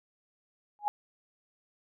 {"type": "tone with exponential growth", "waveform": "sine", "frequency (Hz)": 830.6, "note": "G#5", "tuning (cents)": 0, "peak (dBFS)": -21, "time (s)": [0.79, 0.88], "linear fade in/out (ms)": 0, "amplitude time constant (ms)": 19, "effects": []}